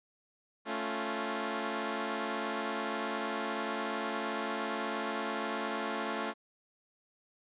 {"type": "chord", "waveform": "10% pulse", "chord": "A augmented", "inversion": "none", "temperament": "equal", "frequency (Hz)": [220, 277.2, 349.2], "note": ["A3", "C#4", "E#4"], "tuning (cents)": [0, 0, 0], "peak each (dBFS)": [-28, -30, -30], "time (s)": [0.65, 6.34], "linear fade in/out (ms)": 50, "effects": ["resampled to 8000 Hz"]}